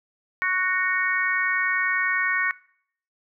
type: harmonic tone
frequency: 370 Hz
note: F#4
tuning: in tune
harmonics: 3 / 4 / 5 / 6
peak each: -29 / -27 / -24 / -28 dBFS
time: 0.42-2.51 s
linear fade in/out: 0 ms
effects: noise-tail reverb RT60 0.6 s tail -21 dB re dry